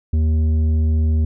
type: tone with tanh clipping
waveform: sine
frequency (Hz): 78.6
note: D#2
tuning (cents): +18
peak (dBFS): -15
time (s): 0.13-1.25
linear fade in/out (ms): 5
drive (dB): 8
effects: none